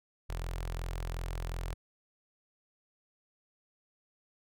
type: tone with notch filter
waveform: sawtooth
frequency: 42.75 Hz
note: F1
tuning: 36 cents flat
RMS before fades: -37 dBFS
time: 0.29-1.74 s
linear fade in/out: 10 ms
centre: 240 Hz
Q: 0.84
effects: none